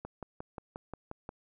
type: click train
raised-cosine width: 1 ms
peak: -26 dBFS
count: 8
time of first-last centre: 0.05-1.291 s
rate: 5.64 Hz
effects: none